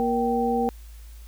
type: tone cluster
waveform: sine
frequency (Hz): 236.5 / 471.7 / 777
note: A#3 / A#4 / G5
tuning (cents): +25 / +20 / -16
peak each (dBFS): -25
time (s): 0-0.69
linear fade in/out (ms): 0
effects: added 55 Hz sine -40 dBFS peak until 1.27 s + white hiss -55 dBFS RMS until 1.27 s